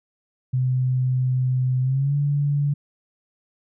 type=tone with pitch glide; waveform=sine; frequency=128.1 to 143.79 Hz; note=C3 to D3; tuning=-36 to -36 cents; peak=-18 dBFS; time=0.53-2.74 s; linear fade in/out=10 ms; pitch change=+200 cents; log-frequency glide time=1.82-2.15 s; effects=none